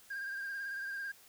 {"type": "tone with vibrato", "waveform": "sine", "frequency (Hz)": 1600, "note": "G6", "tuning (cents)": 35, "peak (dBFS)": -35, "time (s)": [0.1, 1.12], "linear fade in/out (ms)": 10, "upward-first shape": "sine", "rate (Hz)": 18, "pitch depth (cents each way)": 37, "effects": ["tanh soft clip ceiling -36 dBFS", "white hiss -60 dBFS RMS until 1.28 s"]}